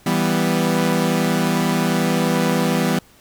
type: chord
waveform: sawtooth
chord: E minor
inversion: none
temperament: equal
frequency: 164.81 / 196 / 246.9 Hz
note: E3 / G3 / B3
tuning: 0 / 0 / 0 cents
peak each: -17 dBFS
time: 0.06-2.99 s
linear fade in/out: 5 ms
effects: pink hiss -51 dBFS RMS until 3.2 s